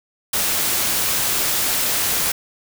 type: noise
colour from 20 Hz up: white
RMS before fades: -20 dBFS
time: 0.33-2.32 s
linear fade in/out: 5 ms
effects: none